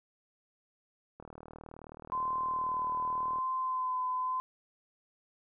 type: click train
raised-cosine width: 1 ms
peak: -33 dBFS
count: 86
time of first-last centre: 1.2-3.385 s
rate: 38.9 Hz
type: tone with vibrato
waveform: sine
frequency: 1025 Hz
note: C6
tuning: 36 cents flat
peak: -30 dBFS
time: 2.12-4.4 s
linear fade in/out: 0 ms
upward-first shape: sine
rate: 0.9 Hz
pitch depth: 19 cents each way
effects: none